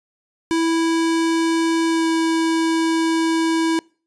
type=tone with pitch glide; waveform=square; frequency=328.8 to 326.5 Hz; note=E4 to E4; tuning=-4 to -17 cents; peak=-17 dBFS; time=0.51-3.79 s; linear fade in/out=0 ms; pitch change=-13 cents; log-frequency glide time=1.88-2.06 s; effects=noise-tail reverb RT60 0.4 s tail -26 dB re dry + resampled to 22050 Hz